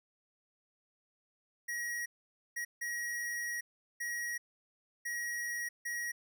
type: tone bursts at uneven times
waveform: square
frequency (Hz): 1901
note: A#6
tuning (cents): +33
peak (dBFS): -36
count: 6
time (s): 1.68-2.06 / 2.56-2.65 / 2.81-3.61 / 4-4.38 / 5.05-5.69 / 5.85-6.12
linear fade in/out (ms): 10
effects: none